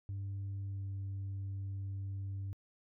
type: tone with pitch glide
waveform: sine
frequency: 98.6 to 97.75 Hz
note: G2 to G2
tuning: +11 to -4 cents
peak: -35 dBFS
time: 0.09-2.53 s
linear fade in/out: 0 ms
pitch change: -15 cents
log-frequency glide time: 0.66-0.83 s
effects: tanh soft clip ceiling -36 dBFS